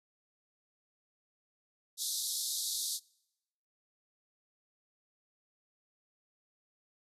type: band-pass noise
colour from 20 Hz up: pink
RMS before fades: -36 dBFS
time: 1.97-3 s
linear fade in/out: 50 ms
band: 3600 to 13000 Hz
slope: 96 dB/octave
effects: noise-tail reverb RT60 0.9 s tail -26 dB re dry